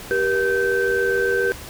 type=tone cluster; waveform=sine; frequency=390.7 / 477.8 / 1548 Hz; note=G4 / A#4 / G6; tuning=-6 / +43 / -22 cents; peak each=-21 dBFS; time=0.11-1.52 s; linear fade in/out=0 ms; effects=tanh soft clip ceiling -9 dBFS + pink hiss -37 dBFS RMS until 1.69 s